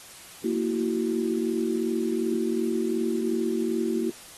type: tone cluster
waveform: sine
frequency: 231.2 / 331.4 / 374.1 Hz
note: A#3 / E4 / F#4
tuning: -14 / +9 / +19 cents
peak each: -28 dBFS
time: 0.44-4.1 s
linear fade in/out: 5 ms
effects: white hiss -46 dBFS RMS until 4.37 s + AAC 32 kbps